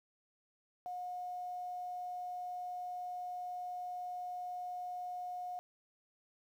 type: tone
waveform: sine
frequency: 721 Hz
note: F#5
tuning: 45 cents flat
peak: -39 dBFS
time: 0.86-5.59 s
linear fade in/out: 0 ms
effects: 11-bit